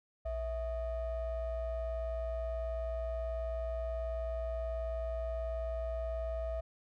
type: ring-modulated tone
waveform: triangle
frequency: 296.7 Hz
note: D4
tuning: 18 cents sharp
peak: -29 dBFS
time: 0.25-6.61 s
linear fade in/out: 10 ms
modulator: 356 Hz
effects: none